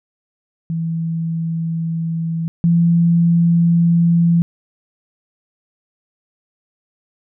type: tone pair in turn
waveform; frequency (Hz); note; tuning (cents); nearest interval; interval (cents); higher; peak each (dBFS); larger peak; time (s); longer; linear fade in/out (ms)
sine; 164.4 / 169.41; E3 / E3; -4 / +48; minor second; 52; second; -18 / -10; second; 0.7-2.48 / 2.64-4.42; neither; 0
effects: none